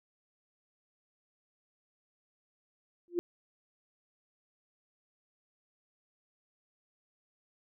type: tone with exponential growth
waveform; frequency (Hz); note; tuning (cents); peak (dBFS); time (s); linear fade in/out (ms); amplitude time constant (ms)
sine; 348.7; F4; -3; -23; 3.08-3.19; 0; 22
effects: none